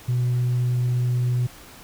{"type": "tone", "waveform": "sine", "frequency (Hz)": 123.47, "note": "B2", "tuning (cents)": 0, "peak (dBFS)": -17, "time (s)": [0.08, 1.47], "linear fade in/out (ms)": 10, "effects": ["tanh soft clip ceiling -17 dBFS", "pink hiss -45 dBFS RMS until 1.83 s"]}